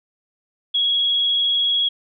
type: tone with vibrato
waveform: sine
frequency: 3322 Hz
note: G#7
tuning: in tune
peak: -16 dBFS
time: 0.74-1.89 s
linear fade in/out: 10 ms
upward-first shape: sine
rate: 20 Hz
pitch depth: 23 cents each way
effects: none